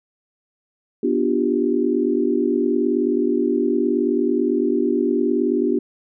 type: chord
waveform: sine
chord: G dominant seventh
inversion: first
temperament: just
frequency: 245 / 294 / 352.8 / 392 Hz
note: B3 / D4 / F4 / G4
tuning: -14 / +2 / +18 / 0 cents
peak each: -22 dBFS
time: 1.03-5.79 s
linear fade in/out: 5 ms
effects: none